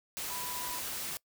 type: tone in noise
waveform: sine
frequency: 987.8 Hz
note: B5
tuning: in tune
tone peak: -42 dBFS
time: 0.3-0.79 s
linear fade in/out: 0 ms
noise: white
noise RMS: -38 dBFS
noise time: 0.17-1.17 s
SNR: -7 dB
effects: noise-tail reverb RT60 0.1 s tail -23 dB re dry